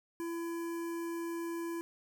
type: tone with notch filter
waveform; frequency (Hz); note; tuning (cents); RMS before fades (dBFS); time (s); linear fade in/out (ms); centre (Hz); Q
square; 336.6; E4; +36; -38; 0.2-1.81; 0; 3700; 0.79
effects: none